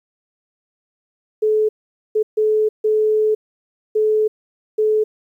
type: tone bursts at uneven times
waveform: sine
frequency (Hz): 430.6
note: A4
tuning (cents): -37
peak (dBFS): -13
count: 6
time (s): 1.42-1.69 / 2.15-2.23 / 2.37-2.69 / 2.84-3.35 / 3.95-4.28 / 4.78-5.04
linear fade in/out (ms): 10
effects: 9-bit